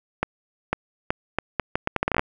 accelerating click train, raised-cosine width 0.5 ms, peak -6 dBFS, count 15, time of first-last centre 0.23-2.194 s, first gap 500 ms, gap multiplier 0.75, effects none

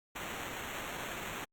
white noise with sample-and-hold, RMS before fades -41 dBFS, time 0.15-1.45 s, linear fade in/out 10 ms, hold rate 4900 Hz, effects Opus 48 kbps

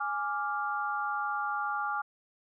sine chord, D diminished, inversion second, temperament equal, 830.6 / 1174.7 / 1396.9 Hz, Ab5 / D6 / F6, 0 / 0 / 0 cents, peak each -34 dBFS, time 0-2.02 s, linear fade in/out 10 ms, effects none

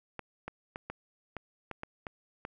clicks, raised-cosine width 0.5 ms, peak -23 dBFS, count 9, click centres 0.193 / 0.48 / 0.759 / 0.9 / 1.367 / 1.713 / 1.834 / 2.068 / 2.451 s, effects none

